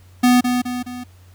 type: tone with echo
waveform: square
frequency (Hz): 247.6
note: B3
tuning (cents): +5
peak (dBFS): -11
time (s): 0.23-0.41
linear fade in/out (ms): 10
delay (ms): 210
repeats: 3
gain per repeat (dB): -6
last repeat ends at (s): 1.04
effects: added 91 Hz sine -44 dBFS peak until 1.34 s + pink hiss -55 dBFS RMS until 1.34 s